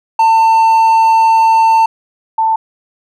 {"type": "tone pair in turn", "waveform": ["triangle", "sine"], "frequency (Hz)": [897, 889.3], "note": ["A5", "A5"], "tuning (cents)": [33, 18], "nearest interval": "unison", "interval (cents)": 15, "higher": "first", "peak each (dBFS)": [-4, -9], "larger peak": "first", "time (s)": [[0.19, 1.86], [2.38, 2.56]], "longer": "first", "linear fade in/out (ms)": 5, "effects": []}